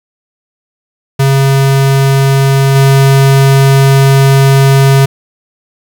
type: tone with level steps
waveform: square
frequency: 136.3 Hz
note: C#3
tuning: 29 cents flat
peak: -6 / -4 dBFS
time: 1.19-5.06 s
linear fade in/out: 10 ms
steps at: 2.75 s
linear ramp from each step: 10 ms
effects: 7-bit